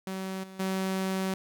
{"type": "tone with level steps", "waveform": "sawtooth", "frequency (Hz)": 189.9, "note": "F#3", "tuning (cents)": 45, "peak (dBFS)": [-29, -40, -24], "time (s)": [0.07, 1.34], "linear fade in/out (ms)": 2, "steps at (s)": [0.43, 0.59], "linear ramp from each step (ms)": 10, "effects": ["11-bit"]}